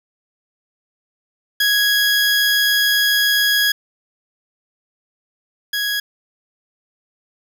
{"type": "tone pair in turn", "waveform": "20% pulse", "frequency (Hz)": [1661.2, 1661.2], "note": ["G#6", "G#6"], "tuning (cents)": [0, 0], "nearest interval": "unison", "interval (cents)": 0, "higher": "neither", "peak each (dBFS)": [-9, -14], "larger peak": "first", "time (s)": [[1.6, 3.72], [5.73, 6]], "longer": "first", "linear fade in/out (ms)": 5, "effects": []}